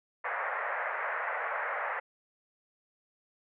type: band-pass noise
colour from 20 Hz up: white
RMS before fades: -34 dBFS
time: 0.24-2 s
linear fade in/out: 10 ms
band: 510 to 2000 Hz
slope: 48 dB/octave
effects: none